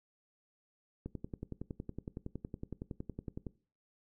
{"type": "click train", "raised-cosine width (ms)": 3, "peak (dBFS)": -27, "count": 27, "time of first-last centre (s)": [1.06, 3.467], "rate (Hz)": 10.8, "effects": ["noise-tail reverb RT60 0.4 s tail -20 dB re dry"]}